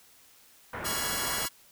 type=low-pass noise; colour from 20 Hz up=white; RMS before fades=-37 dBFS; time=0.73-1.46 s; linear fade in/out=5 ms; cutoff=1800 Hz; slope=24 dB/octave
type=chord; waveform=5% pulse; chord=C# dominant seventh; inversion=third; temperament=equal with one note detuned; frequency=987.8 / 1108.7 / 1396.9 / 1669.9 Hz; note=B5 / C#6 / E#6 / G#6; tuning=0 / 0 / 0 / +9 cents; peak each=-24 dBFS; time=0.84-1.49 s; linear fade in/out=20 ms
effects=white hiss -58 dBFS RMS until 1.71 s